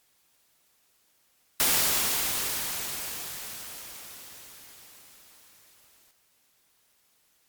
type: noise with exponential decay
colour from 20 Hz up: white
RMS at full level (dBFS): -22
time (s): 1.6-6.11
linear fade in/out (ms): 0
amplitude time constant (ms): 980
effects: white hiss -67 dBFS RMS until 7.48 s + MP3 96 kbps